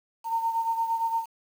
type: beating tone pair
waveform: sine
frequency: 911 / 919.7 Hz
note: A#5 / A#5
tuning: -40 / -24 cents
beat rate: 8.7 Hz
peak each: -25 / -32 dBFS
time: 0.24-1.26 s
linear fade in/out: 50 ms
effects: 8-bit